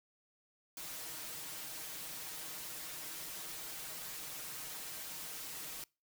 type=noise with comb filter; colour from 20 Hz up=white; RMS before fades=-45 dBFS; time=0.77-5.84 s; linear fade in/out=2 ms; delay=6.4 ms; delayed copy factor=+0.9; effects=noise-tail reverb RT60 0.3 s tail -25 dB re dry